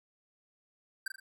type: tone with echo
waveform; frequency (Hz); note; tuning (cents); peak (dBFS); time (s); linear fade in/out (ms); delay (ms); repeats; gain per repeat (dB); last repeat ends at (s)
square; 1568; G6; 0; -33; 1.06-1.08; 5; 40; 3; -6; 1.2
effects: none